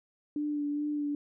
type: tone with vibrato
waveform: sine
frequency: 293.7 Hz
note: D4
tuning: in tune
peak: -29 dBFS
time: 0.36-1.15 s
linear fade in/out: 2 ms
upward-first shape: sine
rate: 2.4 Hz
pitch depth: 21 cents each way
effects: none